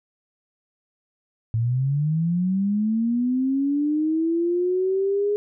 sine linear sweep, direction up, 110 to 416 Hz, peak -19 dBFS, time 1.54-5.36 s, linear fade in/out 0 ms, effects none

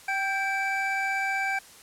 triangle tone cluster, 777 / 1582 / 2315 Hz, G5 / G6 / D7, -16 / +15 / -25 cents, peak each -28 dBFS, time 0.08-1.59 s, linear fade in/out 5 ms, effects white hiss -50 dBFS RMS until 1.82 s + low-pass 11000 Hz 12 dB/octave

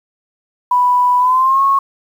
sine tone with pitch glide, 987.8 to 1096 Hz, B5 to C#6, 0 to -20 cents, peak -9 dBFS, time 0.71-1.79 s, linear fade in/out 5 ms, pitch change +180 cents, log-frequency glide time 1.19-1.63 s, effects 7-bit

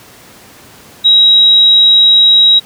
sine tone, 3835 Hz, A#7, 48 cents sharp, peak -3 dBFS, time 1.04-2.6 s, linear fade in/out 20 ms, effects pink hiss -38 dBFS RMS until 2.65 s + high-pass 100 Hz 12 dB/octave

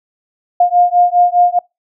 sine beating tone pair, 706 / 710.9 Hz, F5 / F5, +19 / +31 cents, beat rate 4.9 Hz, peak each -11 / -11 dBFS, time 0.6-1.59 s, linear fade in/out 5 ms, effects noise-tail reverb RT60 0.2 s tail -25 dB re dry

